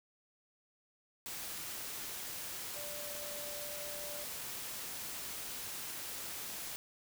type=tone in noise; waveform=sine; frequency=587.3 Hz; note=D5; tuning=in tune; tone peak=-47 dBFS; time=2.76-4.24 s; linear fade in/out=0 ms; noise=white; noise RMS=-43 dBFS; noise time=1.26-6.76 s; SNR=-7 dB; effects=none